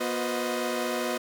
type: tone cluster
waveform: sawtooth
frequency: 242 / 359.6 / 509 / 624 Hz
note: B3 / F#4 / C5 / D#5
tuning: -35 / -49 / -48 / +5 cents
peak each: -29 dBFS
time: 0-1.18 s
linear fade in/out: 10 ms
effects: none